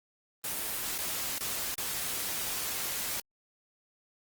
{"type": "noise with dropouts", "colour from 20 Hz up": "white", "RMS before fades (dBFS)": -34, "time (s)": [0.44, 3.2], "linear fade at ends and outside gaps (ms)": 2, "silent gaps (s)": [[0.98, 0.985], [1.384, 1.407], [1.745, 1.78]], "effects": ["Opus 24 kbps"]}